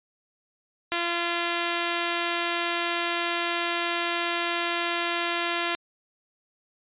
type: tone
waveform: 5% pulse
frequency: 343.1 Hz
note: F4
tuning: 31 cents flat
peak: -13 dBFS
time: 0.92-5.75 s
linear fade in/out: 0 ms
effects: resampled to 8000 Hz